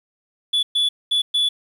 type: tone bursts at uneven times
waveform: sine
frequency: 3440 Hz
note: A7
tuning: 40 cents flat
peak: -13 dBFS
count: 4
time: 0.53-0.63 / 0.75-0.89 / 1.11-1.22 / 1.34-1.49 s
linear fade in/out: 10 ms
effects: tanh soft clip ceiling -15 dBFS + 8-bit